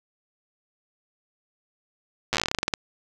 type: slowing click train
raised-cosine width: 0.2 ms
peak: -6 dBFS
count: 17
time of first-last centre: 2.33-2.738 s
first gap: 8 ms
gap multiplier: 1.14
effects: none